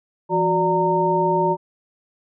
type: tone cluster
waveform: sine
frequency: 168.9 / 366.7 / 584 / 920 Hz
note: E3 / F#4 / D5 / A#5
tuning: +42 / -15 / -10 / -23 cents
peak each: -25 / -21 / -24 / -19 dBFS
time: 0.29-1.57 s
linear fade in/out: 50 ms
effects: none